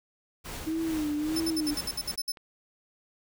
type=noise with tremolo; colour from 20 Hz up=pink; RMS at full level=-38 dBFS; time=0.44-2.16 s; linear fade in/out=20 ms; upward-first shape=triangle; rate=2.4 Hz; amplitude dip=65%
type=tone with vibrato; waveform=sine; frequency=311.1 Hz; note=D#4; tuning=in tune; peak=-27 dBFS; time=0.66-1.75 s; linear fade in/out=20 ms; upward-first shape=sine; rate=1.6 Hz; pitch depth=87 cents each way
type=tone bursts; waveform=sawtooth; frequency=5274 Hz; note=E8; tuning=in tune; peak=-26 dBFS; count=10; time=1.36-2.32 s; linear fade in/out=5 ms; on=42 ms; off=60 ms
type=click; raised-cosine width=0.3 ms; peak=-33 dBFS; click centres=2.372 s
effects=none